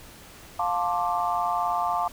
sine chord, D minor seventh, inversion first, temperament just, 704.8 / 881 / 1057.2 / 1174.7 Hz, F5 / A5 / C6 / D6, +16 / +2 / +18 / 0 cents, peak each -27 / -28 / -31 / -29 dBFS, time 0.59-2.08 s, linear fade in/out 5 ms, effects pink hiss -47 dBFS RMS until 2.12 s

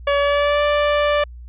sawtooth tone with pitch glide, 568 to 587 Hz, C#5 to D5, +42 to -1 cents, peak -11 dBFS, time 0.07-1.24 s, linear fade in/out 5 ms, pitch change +57 cents, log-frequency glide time 0.18-0.63 s, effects added 60 Hz sine -34 dBFS peak until 1.48 s + resampled to 8000 Hz

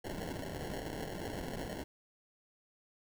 blue noise with sample-and-hold, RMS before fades -41 dBFS, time 0.04-1.84 s, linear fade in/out 10 ms, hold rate 1225 Hz, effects none

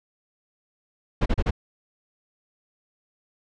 brown noise bursts, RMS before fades -20 dBFS, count 4, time 1.21-1.508 s, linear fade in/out 10 ms, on 49 ms, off 34 ms, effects low-pass 4000 Hz 12 dB/octave

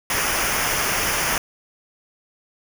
pink noise with comb filter, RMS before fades -22 dBFS, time 0.1-1.38 s, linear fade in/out 2 ms, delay 0.25 ms, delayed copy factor -0.7, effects none

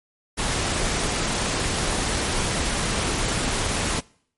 pink noise, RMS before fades -24 dBFS, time 0.37-4.01 s, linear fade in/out 20 ms, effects noise-tail reverb RT60 0.6 s tail -24 dB re dry + MP3 48 kbps

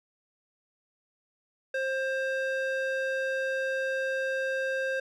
square tone with band-pass filter, 530 Hz, C5, 22 cents sharp, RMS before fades -30 dBFS, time 1.74-5 s, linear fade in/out 5 ms, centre 1200 Hz, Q 1.8, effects none

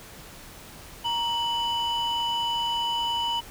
sine tone pair together, 935 / 2977 Hz, A#5 / F#7, +5 / +10 cents, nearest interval octave + minor sixth, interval 2005 cents, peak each -25 dBFS, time 1.04-3.41 s, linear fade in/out 20 ms, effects tanh soft clip ceiling -21 dBFS + pink hiss -45 dBFS RMS until 3.5 s

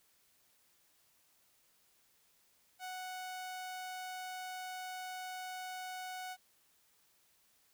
sawtooth tone, 740 Hz, F#5, in tune, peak -38 dBFS, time 2.79-6.37 s, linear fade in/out 50 ms, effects white hiss -71 dBFS RMS until 7.73 s

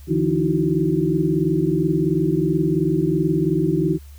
sine tone cluster, 150.4 / 168.9 / 306.2 / 329.1 / 374.7 Hz, D3 / E3 / D#4 / E4 / F#4, +42 / +42 / -28 / -3 / +22 cents, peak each -23 dBFS, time 0.07-3.99 s, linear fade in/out 50 ms, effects added 71 Hz sine -38 dBFS peak until 4.18 s + white hiss -53 dBFS RMS until 4.18 s

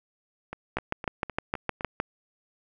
two click trains, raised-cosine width 0.5 ms, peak -20 / -11 dBFS, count 6 / 9, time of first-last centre 0.53-1.809 / 0.77-2.001 s, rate 3.91 / 6.5 Hz, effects none

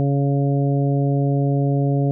harmonic tone, 140 Hz, C#3, 18 cents sharp, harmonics 1 / 2 / 3 / 4 / 5, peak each -17 / -23 / -27 / -29 / -31 dBFS, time 0-2.11 s, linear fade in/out 0 ms, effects none

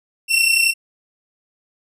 sawtooth tone pair together, 2695 / 2726 Hz, E7 / F7, +38 / -43 cents, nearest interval unison, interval 19 cents, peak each -13 dBFS, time 0.28-0.74 s, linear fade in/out 50 ms, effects resampled to 32000 Hz

